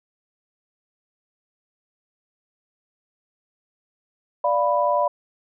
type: chord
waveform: sine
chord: B diminished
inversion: first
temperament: equal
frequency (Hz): 587.3 / 698.5 / 987.8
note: D5 / F5 / B5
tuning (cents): 0 / 0 / 0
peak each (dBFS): -21 / -24 / -21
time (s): 4.44-5.08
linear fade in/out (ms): 5
effects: none